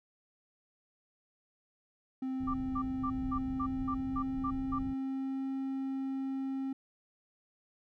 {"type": "tone with pitch glide", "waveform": "triangle", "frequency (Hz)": [261.6, 267.9], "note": ["C4", "C4"], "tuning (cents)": [0, 41], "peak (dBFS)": -31, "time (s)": [2.22, 6.73], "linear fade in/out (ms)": 5, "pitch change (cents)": 41, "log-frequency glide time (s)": [3.14, 5.49]}
{"type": "low-pass noise", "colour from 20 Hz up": "pink", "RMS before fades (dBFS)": -43, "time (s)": [2.4, 4.94], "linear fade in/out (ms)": 10, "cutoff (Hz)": 140, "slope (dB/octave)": 12}
{"type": "tone bursts", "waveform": "sine", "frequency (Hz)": 1178, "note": "D6", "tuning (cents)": 5, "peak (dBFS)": -33, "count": 9, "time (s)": [2.47, 4.789], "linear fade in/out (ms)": 10, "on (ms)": 71, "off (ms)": 210}
{"effects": []}